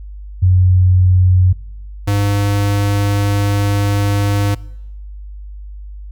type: tone pair in turn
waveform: sine / square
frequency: 91.7 / 101.38 Hz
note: F#2 / G#2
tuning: -15 / -41 cents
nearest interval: major second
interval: 174 cents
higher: second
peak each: -7 / -13 dBFS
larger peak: first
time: 0.42-1.53 / 2.07-4.55 s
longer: second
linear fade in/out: 10 ms
effects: noise-tail reverb RT60 0.9 s tail -23 dB re dry + added 50 Hz sine -28 dBFS peak until 6.11 s